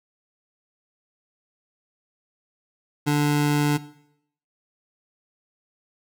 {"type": "tone pair together", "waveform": "square", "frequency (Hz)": [146.85, 293.7], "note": ["D3", "D4"], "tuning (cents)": [0, 0], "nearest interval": "octave", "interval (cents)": 1200, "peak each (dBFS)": -22, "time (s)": [3.06, 3.78], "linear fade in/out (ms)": 20, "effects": ["noise-tail reverb RT60 0.7 s tail -17 dB re dry"]}